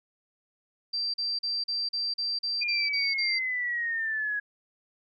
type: tone bursts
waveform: sine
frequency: 4699 Hz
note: D8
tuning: in tune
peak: -27 dBFS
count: 10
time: 0.93-3.39 s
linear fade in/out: 10 ms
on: 210 ms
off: 40 ms
type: exponential sweep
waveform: sine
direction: down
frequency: 2439 to 1661.2 Hz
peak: -27 dBFS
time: 2.61-4.4 s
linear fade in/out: 10 ms
effects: none